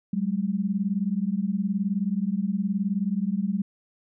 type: beating tone pair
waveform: sine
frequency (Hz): 188.8 / 207.8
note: F#3 / G#3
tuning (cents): +35 / +1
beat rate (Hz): 19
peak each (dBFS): -26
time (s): 0.13-3.62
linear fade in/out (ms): 5
effects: none